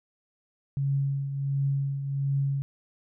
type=tone with tremolo; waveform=sine; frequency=138.59 Hz; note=C#3; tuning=in tune; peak=-22 dBFS; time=0.77-2.62 s; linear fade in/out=0 ms; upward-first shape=triangle; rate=1.4 Hz; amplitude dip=60%; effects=none

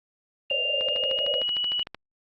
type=tone with pitch glide; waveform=sine; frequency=2794 to 2936 Hz; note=F7 to F#7; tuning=0 to -14 cents; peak=-24 dBFS; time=0.5-1.83 s; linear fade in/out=2 ms; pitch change=+86 cents; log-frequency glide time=0.72-1.6 s
type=band-pass noise; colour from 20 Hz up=white; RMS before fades=-32 dBFS; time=0.51-1.42 s; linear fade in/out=0 ms; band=510 to 600 Hz; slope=96 dB/octave
type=click train; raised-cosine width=0.3 ms; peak=-20 dBFS; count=16; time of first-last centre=0.81-1.946 s; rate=13.2 Hz
effects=Opus 32 kbps

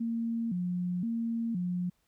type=tone with vibrato; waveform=sine; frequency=202.7 Hz; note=G#3; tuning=42 cents flat; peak=-29 dBFS; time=0-1.9 s; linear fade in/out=10 ms; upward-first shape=square; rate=0.97 Hz; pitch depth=220 cents each way; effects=pink hiss -74 dBFS RMS until 2.07 s

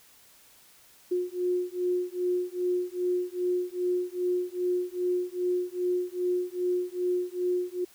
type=beating tone pair; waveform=sine; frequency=358.3 / 360.8 Hz; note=F4 / F#4; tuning=+44 / -44 cents; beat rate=2.5 Hz; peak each=-29 dBFS; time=1.11-7.85 s; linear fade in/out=10 ms; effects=white hiss -57 dBFS RMS until 7.94 s

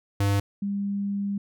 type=tone pair in turn; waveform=square / sine; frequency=100.2 / 200.4 Hz; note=G2 / G3; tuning=+38 / +38 cents; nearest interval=octave; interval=1200 cents; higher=second; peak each=-21 / -25 dBFS; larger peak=first; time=0.2-0.4 / 0.62-1.38 s; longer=second; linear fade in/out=5 ms; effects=none

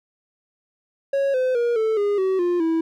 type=tone with pitch steps; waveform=triangle; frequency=552 / 512.1 / 475 / 440.7 / 408.8 / 379.2 / 351.8 / 326.3 Hz; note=C#5 / C5 / A#4 / A4 / G#4 / F#4 / F4 / E4; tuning=-7 / -37 / +33 / +3 / -27 / +43 / +13 / -18 cents; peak=-16 dBFS; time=1.13-2.81 s; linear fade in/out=5 ms; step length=210 ms; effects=none

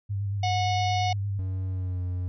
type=tone with vibrato; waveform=sine; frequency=100 Hz; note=G2; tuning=35 cents sharp; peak=-26 dBFS; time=0.09-1.4 s; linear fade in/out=20 ms; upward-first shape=square; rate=8.7 Hz; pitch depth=27 cents each way
type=harmonic tone; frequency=730 Hz; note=F#5; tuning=24 cents flat; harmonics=1 / 3 / 4 / 5 / 6 / 7 / 8; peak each=-25 / -35 / -37 / -39 / -41 / -42 / -43 dBFS; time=0.43-1.13 s; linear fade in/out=5 ms
type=tone with pitch glide; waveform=triangle; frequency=93.9 to 90.23 Hz; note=F#2 to F#2; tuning=+26 to -43 cents; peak=-25 dBFS; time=1.39-2.28 s; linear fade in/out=0 ms; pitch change=-69 cents; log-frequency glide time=1.67-2.02 s
effects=none

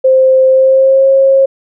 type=tone with pitch glide; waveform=sine; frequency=523.3 to 539.9 Hz; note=C5 to C#5; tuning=0 to -46 cents; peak=-4 dBFS; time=0.04-1.46 s; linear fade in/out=10 ms; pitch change=+54 cents; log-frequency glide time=0.48-1.09 s; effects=none

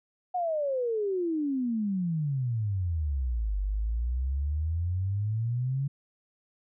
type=exponential two-way sweep; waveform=sine; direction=down then up; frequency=740 to 47.84 to 141.2 Hz; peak=-26 dBFS; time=0.34-5.88 s; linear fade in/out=10 ms; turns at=3.59 s; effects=none

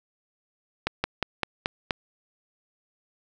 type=slowing click train; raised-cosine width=0.3 ms; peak=-8 dBFS; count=6; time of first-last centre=0.87-1.908 s; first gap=170 ms; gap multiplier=1.1; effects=none

